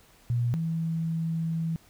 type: tone pair in turn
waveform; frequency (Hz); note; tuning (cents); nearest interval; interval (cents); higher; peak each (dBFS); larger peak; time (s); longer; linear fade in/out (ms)
sine; 120 / 163.56; B2 / E3; -49 / -13; perfect fourth; 536; second; -23 / -26; first; 0.3-0.54 / 0.54-1.76; second; 0
effects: pink hiss -58 dBFS RMS until 1.89 s